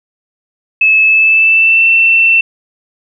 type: tone with pitch glide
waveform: sine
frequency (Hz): 2600 to 2685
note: E7 to E7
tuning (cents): -24 to +31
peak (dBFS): -5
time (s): 0.81-2.41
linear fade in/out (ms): 5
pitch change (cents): +55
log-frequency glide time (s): 1.03-1.88
effects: none